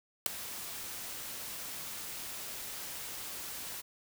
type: noise with ADSR envelope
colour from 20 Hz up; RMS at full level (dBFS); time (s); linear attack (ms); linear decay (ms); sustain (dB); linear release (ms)
white; -22; 0.26-3.82; 3; 4; -20; 20
effects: none